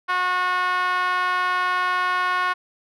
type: tone with band-pass filter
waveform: 5% pulse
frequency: 363.7 Hz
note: F#4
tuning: 30 cents flat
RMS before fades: -22 dBFS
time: 0.08-2.54 s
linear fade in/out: 20 ms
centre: 1200 Hz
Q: 3.3
effects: none